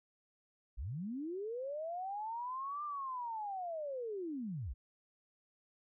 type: linear two-way sweep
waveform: sine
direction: up then down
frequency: 43.65 to 1200 to 44.78 Hz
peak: -38 dBFS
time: 0.77-4.74 s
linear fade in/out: 20 ms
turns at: 2.84 s
effects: none